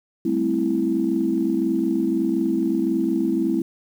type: chord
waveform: sine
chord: A minor seventh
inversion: third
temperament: equal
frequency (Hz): 196 / 220 / 261.6 / 329.6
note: G3 / A3 / C4 / E4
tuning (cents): 0 / 0 / 0 / 0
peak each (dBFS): -27 / -26 / -24 / -21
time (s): 0.25-3.62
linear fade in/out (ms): 5
effects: tanh soft clip ceiling -8 dBFS + 8-bit